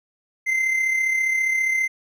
triangle tone with amplitude modulation, 2076 Hz, C7, 14 cents flat, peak -15 dBFS, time 0.46-1.88 s, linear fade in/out 20 ms, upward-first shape sine, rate 34.9 Hz, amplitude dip 45%, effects none

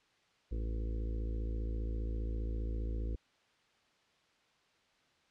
harmonic tone, 55 Hz, A1, in tune, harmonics 1 / 2 / 4 / 5 / 6 / 7 / 8 / 9, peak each -34 / -45 / -50 / -52 / -50 / -55 / -54 / -54 dBFS, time 0.51-3.16 s, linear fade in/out 10 ms, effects white hiss -70 dBFS RMS until 5.3 s + low-pass 4000 Hz 12 dB/octave

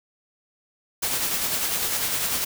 white noise with tremolo, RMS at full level -24 dBFS, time 1.02-2.45 s, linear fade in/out 10 ms, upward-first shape sine, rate 10 Hz, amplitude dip 35%, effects none

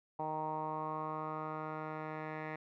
10% pulse tone with low-pass filter sweep, 155.56 Hz, D#3, in tune, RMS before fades -40 dBFS, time 0.19-2.56 s, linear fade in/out 5 ms, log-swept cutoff 870 to 1800 Hz, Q 5.5, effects none

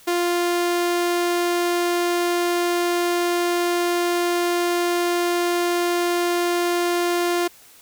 sawtooth tone, 349.2 Hz, F4, in tune, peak -15 dBFS, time 0.07-7.48 s, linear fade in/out 10 ms, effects white hiss -49 dBFS RMS until 7.81 s

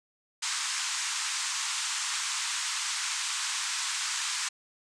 white band-pass noise, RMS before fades -32 dBFS, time 0.42-4.49 s, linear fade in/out 10 ms, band 920 to 8500 Hz, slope 48 dB/octave, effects none

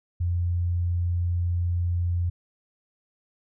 sine tone, 87.31 Hz, F2, in tune, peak -22 dBFS, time 0.2-2.3 s, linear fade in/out 10 ms, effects none

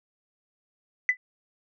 sine tone with exponential decay, 2000 Hz, B6, 21 cents sharp, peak -13 dBFS, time 1.09-1.17 s, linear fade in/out 1 ms, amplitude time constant 16 ms, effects tanh soft clip ceiling -10 dBFS

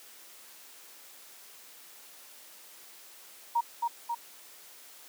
sine tone with echo, 940 Hz, A#5, 14 cents sharp, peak -23 dBFS, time 3.55-3.61 s, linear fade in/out 10 ms, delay 270 ms, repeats 2, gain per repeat -3 dB, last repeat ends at 4.15 s, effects white hiss -52 dBFS RMS until 5.08 s + high-pass 300 Hz 12 dB/octave

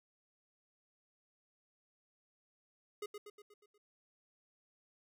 square tone with echo, 415.3 Hz, G#4, in tune, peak -40 dBFS, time 3.02-3.06 s, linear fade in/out 5 ms, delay 120 ms, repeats 6, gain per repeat -5 dB, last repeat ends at 3.78 s, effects none

